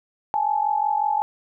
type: tone pair together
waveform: sine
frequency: 824.5 / 870 Hz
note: G#5 / A5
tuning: -13 / -20 cents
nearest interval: minor second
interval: 93 cents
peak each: -22 dBFS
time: 0.34-1.22 s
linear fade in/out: 0 ms
effects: none